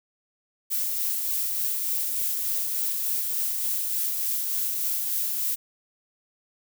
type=noise with tremolo; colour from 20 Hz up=violet; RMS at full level=-26 dBFS; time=0.7-5.56 s; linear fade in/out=20 ms; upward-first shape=sine; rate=3.4 Hz; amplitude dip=25%; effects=none